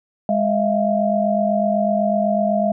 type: tone cluster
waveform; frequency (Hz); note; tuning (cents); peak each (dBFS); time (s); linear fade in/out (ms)
sine; 206 / 638 / 686; G#3 / D#5 / F5; -14 / +43 / -31; -20; 0.29-2.72; 2
effects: none